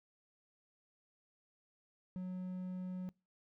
triangle tone, 183.5 Hz, F#3, 14 cents flat, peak -37 dBFS, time 2.16-3.09 s, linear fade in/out 0 ms, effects noise-tail reverb RT60 0.3 s tail -26 dB re dry

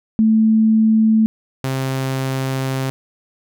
sine / sawtooth tone pair in turn, 220 / 132.82 Hz, A3 / C3, 0 / +26 cents, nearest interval major sixth, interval 874 cents, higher first, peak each -10 / -15 dBFS, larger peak first, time 0.19-1.26 / 1.64-2.9 s, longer second, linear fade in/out 0 ms, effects none

